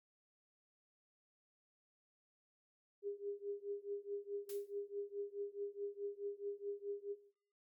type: tone with tremolo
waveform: sine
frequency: 404.7 Hz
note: G#4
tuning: 45 cents flat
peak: -38 dBFS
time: 3.02-7.16 s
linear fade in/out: 50 ms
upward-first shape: triangle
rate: 4.7 Hz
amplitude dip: 95%
type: noise with exponential decay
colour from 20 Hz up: blue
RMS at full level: -48 dBFS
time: 4.49-4.71 s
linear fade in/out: 5 ms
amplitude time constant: 47 ms
effects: noise-tail reverb RT60 0.6 s tail -17 dB re dry + Opus 48 kbps